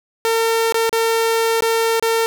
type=tone with dropouts; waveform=sawtooth; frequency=454.1 Hz; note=A#4; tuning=45 cents flat; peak=-11 dBFS; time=0.25-2.26 s; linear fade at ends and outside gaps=0 ms; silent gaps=0.723-0.744 / 0.894-0.928 / 1.607-1.623 / 1.997-2.025 s; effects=none